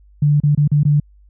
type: tone with dropouts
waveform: sine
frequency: 146.83 Hz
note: D3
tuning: in tune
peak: -10 dBFS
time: 0.22-1 s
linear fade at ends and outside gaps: 5 ms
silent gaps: 0.402-0.435 / 0.55-0.575 / 0.677-0.716 / 0.833-0.851 s
effects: added 50 Hz sine -45 dBFS peak until 1.29 s